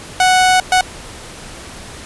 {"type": "tone bursts at uneven times", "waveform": "sawtooth", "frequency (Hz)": 740, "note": "F#5", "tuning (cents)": 0, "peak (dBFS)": -5, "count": 2, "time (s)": [[0.2, 0.6], [0.72, 0.81]], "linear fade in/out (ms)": 2, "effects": ["pink hiss -33 dBFS RMS until 2.05 s", "resampled to 24000 Hz"]}